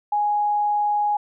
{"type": "tone", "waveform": "sine", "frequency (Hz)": 830.6, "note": "G#5", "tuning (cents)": 0, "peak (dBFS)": -18, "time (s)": [0.12, 1.17], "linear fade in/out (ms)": 5, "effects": []}